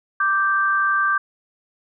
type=tone pair together; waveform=sine; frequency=1174.7 / 1568 Hz; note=D6 / G6; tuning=0 / 0 cents; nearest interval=perfect fourth; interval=500 cents; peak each=-19 dBFS; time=0.2-1.18 s; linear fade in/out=5 ms; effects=none